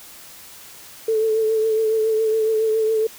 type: tone with vibrato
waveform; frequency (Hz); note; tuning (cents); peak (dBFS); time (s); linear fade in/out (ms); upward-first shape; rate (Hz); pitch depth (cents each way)
sine; 440; A4; 0; -16; 1.08-3.07; 5; triangle; 7.2; 37
effects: white hiss -42 dBFS RMS until 3.18 s